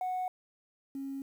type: tone pair in turn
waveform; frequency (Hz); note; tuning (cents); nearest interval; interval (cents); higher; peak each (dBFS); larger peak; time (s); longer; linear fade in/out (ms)
sine; 737 / 272.8; F#5 / C#4; -7 / -28; octave + perfect fourth; 1721; first; -29 / -35; first; 0.01-0.28 / 0.95-1.22; neither; 2
effects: tanh soft clip ceiling -29 dBFS + 10-bit